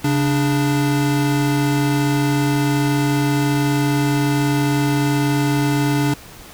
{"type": "tone pair together", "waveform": "square", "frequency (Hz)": [138.01, 292.7], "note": ["C#3", "D4"], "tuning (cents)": [-7, -6], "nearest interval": "octave + minor second", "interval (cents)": 1301, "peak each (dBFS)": -19, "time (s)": [0.04, 6.14], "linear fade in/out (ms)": 5, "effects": ["pink hiss -40 dBFS RMS until 6.53 s"]}